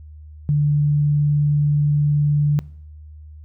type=tone; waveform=sine; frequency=146.83 Hz; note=D3; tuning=in tune; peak=-14 dBFS; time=0.49-2.59 s; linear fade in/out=0 ms; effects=noise-tail reverb RT60 0.7 s tail -22 dB re dry + added 76 Hz sine -37 dBFS peak until 3.44 s